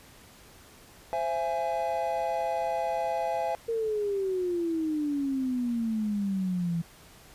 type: chord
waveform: triangle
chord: C augmented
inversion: none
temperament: equal with one note detuned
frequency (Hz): 523.3 / 670.4 / 830.6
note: C5 / E5 / G#5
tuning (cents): 0 / +29 / 0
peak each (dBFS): -32 / -28 / -29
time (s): 1.13-3.55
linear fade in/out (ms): 0
type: exponential sweep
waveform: sine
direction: down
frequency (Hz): 463.5 to 165.2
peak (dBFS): -26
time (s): 3.68-6.82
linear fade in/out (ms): 10
effects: pink hiss -53 dBFS RMS until 7.34 s + resampled to 32000 Hz